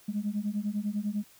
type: beating tone pair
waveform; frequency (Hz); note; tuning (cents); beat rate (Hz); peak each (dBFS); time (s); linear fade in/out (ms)
sine; 202.4 / 212.4; G#3 / G#3; -44 / +39; 10; -31; 0.08-1.24; 10
effects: tanh soft clip ceiling -22 dBFS + white hiss -58 dBFS RMS until 1.39 s